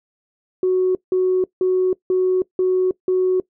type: tone bursts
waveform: sine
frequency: 370 Hz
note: F#4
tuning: in tune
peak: -13 dBFS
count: 6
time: 0.63-3.4 s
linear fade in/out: 2 ms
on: 320 ms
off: 170 ms
effects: noise-tail reverb RT60 0.1 s tail -21 dB re dry + tanh soft clip ceiling -10 dBFS